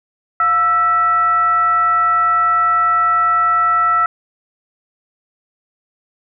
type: tone with frequency modulation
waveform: sine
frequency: 1325 Hz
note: E6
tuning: 9 cents sharp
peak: -11 dBFS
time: 0.4-4.06 s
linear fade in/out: 2 ms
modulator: 617 Hz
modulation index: 0.41
effects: none